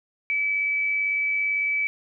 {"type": "tone with amplitude modulation", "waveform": "sine", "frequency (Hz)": 2297, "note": "D7", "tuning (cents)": -39, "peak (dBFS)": -20, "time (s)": [0.3, 1.87], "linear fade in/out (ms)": 0, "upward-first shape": "sine", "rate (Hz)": 97.9, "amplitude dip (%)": 30, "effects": []}